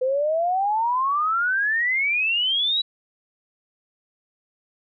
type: exponential sweep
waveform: sine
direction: up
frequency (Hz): 503 to 3951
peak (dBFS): -19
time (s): 0.01-2.82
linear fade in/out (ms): 10
effects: none